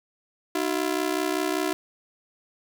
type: ring-modulated tone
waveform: sawtooth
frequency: 339.4 Hz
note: F4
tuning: 49 cents flat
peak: -17 dBFS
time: 0.55-1.73 s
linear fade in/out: 0 ms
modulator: 32.6 Hz
effects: 9-bit